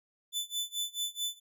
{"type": "tone with tremolo", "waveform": "sawtooth", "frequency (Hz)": 3503, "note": "A7", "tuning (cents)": -8, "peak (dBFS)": -27, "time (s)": [0.32, 1.4], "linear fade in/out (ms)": 50, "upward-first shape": "sine", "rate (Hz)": 4.6, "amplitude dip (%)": 95, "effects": []}